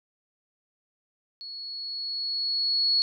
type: tone with level ramp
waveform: sine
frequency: 4364 Hz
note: C#8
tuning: 28 cents flat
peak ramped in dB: -37 to -19 dBFS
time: 1.41-3.02 s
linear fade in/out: 0 ms
effects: none